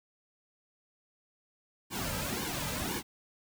pink noise with flanger, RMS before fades -35 dBFS, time 1.9-3.03 s, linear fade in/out 50 ms, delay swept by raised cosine 1.5 to 2.8 ms, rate 1.9 Hz, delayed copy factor -0.8, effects none

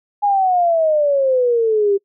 sine exponential sweep, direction down, 830.6 to 392 Hz, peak -12 dBFS, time 0.22-1.98 s, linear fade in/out 20 ms, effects noise-tail reverb RT60 0.1 s tail -24 dB re dry

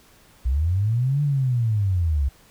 sine linear two-way sweep, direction up then down, 58.5 to 147.9 to 65 Hz, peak -18 dBFS, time 0.45-2.29 s, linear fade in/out 10 ms, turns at 1.22 s, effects pink hiss -54 dBFS RMS until 2.5 s

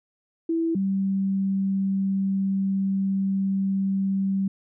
sine tone pair in turn, 329.6 / 194.07 Hz, E4 / G3, 0 / -17 cents, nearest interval major sixth, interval 917 cents, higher first, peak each -21 dBFS, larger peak neither, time 0.49-0.75 / 0.75-4.48 s, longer second, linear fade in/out 5 ms, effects none

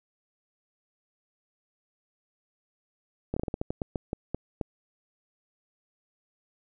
slowing click train, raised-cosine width 2 ms, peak -16 dBFS, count 13, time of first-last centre 3.34-4.612 s, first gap 25 ms, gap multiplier 1.24, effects none

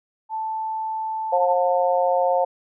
sine tone, 880 Hz, A5, in tune, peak -24 dBFS, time 0.29-1.57 s, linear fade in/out 50 ms
harmonic tone, 178.5 Hz, F3, 38 cents sharp, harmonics 3 / 4 / 5, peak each -20 / -21 / -24 dBFS, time 1.32-2.45 s, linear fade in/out 10 ms
effects none

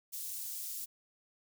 white high-pass noise, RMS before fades -41 dBFS, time 0.12-0.86 s, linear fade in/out 20 ms, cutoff 6300 Hz, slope 12 dB/octave, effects none

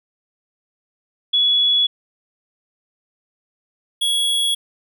sine / square tone pair in turn, 3388 / 3343 Hz, G#7 / G#7, +34 / +11 cents, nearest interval unison, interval 23 cents, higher first, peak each -13 / -17 dBFS, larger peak first, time 1.33-1.87 / 4.01-4.55 s, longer neither, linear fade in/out 10 ms, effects none

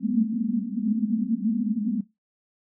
pink band-pass noise, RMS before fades -25 dBFS, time 0-2.01 s, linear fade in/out 10 ms, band 210 to 240 Hz, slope 96 dB/octave, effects noise-tail reverb RT60 0.2 s tail -18 dB re dry

